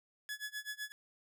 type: tone with tremolo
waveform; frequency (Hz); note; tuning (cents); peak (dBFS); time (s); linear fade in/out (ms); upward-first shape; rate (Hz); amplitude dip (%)
sawtooth; 1700; G#6; +40; -34; 0.29-0.92; 0; sine; 7.9; 95
effects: none